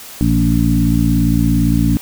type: harmonic tone with a mistuned harmonic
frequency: 57.5 Hz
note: A#1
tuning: 23 cents flat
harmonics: 1 / 2 / 3 / 4 / 5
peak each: -17 / -17 / -17 / -17 / -17 dBFS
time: 0.21-1.97 s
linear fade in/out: 0 ms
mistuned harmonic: 2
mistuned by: +38 cents
effects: white hiss -34 dBFS RMS until 2.01 s